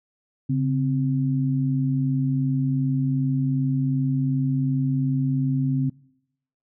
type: tone pair together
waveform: sine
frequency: 138.59 / 261.3 Hz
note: C#3 / C4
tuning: 0 / -2 cents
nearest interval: major seventh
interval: 1098 cents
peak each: -21 / -24 dBFS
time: 0.49-5.9 s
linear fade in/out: 10 ms
effects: noise-tail reverb RT60 0.8 s tail -24 dB re dry